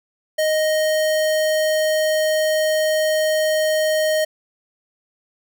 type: tone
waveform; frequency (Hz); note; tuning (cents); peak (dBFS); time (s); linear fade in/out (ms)
square; 622.3; D#5; 0; -17; 0.38-4.25; 10
effects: none